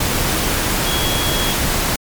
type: tone in noise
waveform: sine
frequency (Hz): 3322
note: G#7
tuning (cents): 0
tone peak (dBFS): -23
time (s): 0.86-1.53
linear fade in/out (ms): 5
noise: pink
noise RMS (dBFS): -18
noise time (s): 0-1.96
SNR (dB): -8
effects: MP3 96 kbps